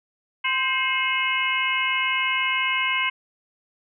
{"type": "tone cluster", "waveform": "sine", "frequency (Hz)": [1039, 1574, 2141, 2587, 2935], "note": ["C6", "G6", "C7", "E7", "F#7"], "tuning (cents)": [-12, 7, 39, -33, -15], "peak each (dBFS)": [-27, -31, -24, -28, -28], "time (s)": [0.44, 3.1], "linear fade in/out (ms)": 10, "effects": []}